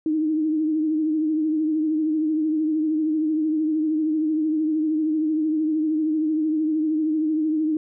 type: tone with vibrato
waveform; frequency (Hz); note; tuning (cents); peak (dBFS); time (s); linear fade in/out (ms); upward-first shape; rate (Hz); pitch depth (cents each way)
sine; 311.1; D#4; 0; -19; 0.06-7.77; 2; triangle; 13; 57
effects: none